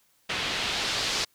white noise with low-pass filter sweep, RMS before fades -29 dBFS, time 0.29-1.25 s, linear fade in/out 10 ms, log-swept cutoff 3100 to 5000 Hz, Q 1.4, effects white hiss -66 dBFS RMS until 1.34 s

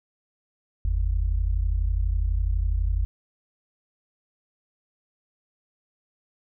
sine tone pair together, 47.03 / 79.1 Hz, F#1 / D#2, +29 / +29 cents, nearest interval major sixth, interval 900 cents, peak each -22 / -26 dBFS, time 0.85-3.05 s, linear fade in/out 0 ms, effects none

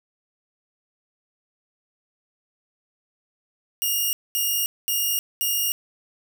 5% pulse tone bursts, 2842 Hz, F7, 30 cents sharp, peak -12 dBFS, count 4, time 3.82-5.72 s, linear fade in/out 0 ms, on 310 ms, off 220 ms, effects none

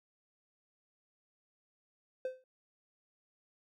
triangle tone with exponential decay, 515 Hz, C5, 28 cents flat, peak -29 dBFS, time 2.25-2.44 s, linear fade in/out 2 ms, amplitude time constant 41 ms, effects none

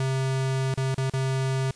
square tone with dropouts, 132.8 Hz, C3, 26 cents sharp, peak -24 dBFS, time 0-1.71 s, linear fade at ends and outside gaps 2 ms, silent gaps 0.741-0.775 / 0.945-0.979 / 1.098-1.136 s, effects white hiss -52 dBFS RMS until 1.75 s + resampled to 22050 Hz

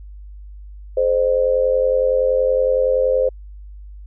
sine tone with amplitude modulation, 520 Hz, C5, 11 cents flat, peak -10 dBFS, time 0.97-3.29 s, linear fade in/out 5 ms, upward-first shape sine, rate 90.7 Hz, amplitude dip 80%, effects added 50 Hz sine -34 dBFS peak until 4.06 s

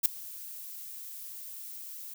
violet noise with ADSR envelope, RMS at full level -20 dBFS, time 0.03-2.14 s, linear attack 26 ms, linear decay 4 ms, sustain -23 dB, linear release 5 ms, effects none

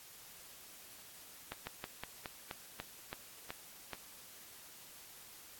slowing click train, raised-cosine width 0.3 ms, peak -25 dBFS, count 10, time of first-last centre 1.52-3.933 s, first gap 150 ms, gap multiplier 1.14, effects white hiss -55 dBFS RMS until 5.59 s + AAC 64 kbps

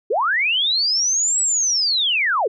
sine linear two-way sweep, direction up then down, 357.9 to 7902 to 357.9 Hz, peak -16 dBFS, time 0.1-2.48 s, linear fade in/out 10 ms, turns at 1.41 s, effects none

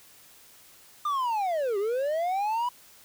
triangle linear two-way sweep, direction down then up, 1216 to 385.3 to 993 Hz, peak -23 dBFS, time 1.05-2.69 s, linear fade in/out 5 ms, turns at 1.78 s, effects white hiss -54 dBFS RMS until 3.04 s

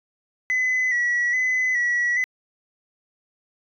sine tone with vibrato, 1975.5 Hz, B6, in tune, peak -17 dBFS, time 0.5-2.24 s, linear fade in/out 0 ms, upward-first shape square, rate 1.2 Hz, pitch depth 37 cents each way, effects tanh soft clip ceiling -17 dBFS

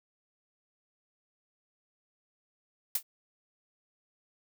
blue noise with exponential decay, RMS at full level -23 dBFS, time 2.95-3.03 s, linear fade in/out 5 ms, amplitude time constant 17 ms, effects none

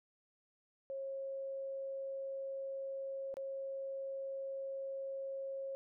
sine tone with dropouts, 542 Hz, C#5, 39 cents flat, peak -39 dBFS, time 0.9-5.75 s, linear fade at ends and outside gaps 0 ms, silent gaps 3.341-3.369 s, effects none

